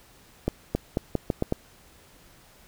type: accelerating click train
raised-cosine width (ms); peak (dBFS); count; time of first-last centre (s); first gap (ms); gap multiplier
2; -10; 7; 0.48-1.524; 270; 0.82
effects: pink hiss -55 dBFS RMS until 2.67 s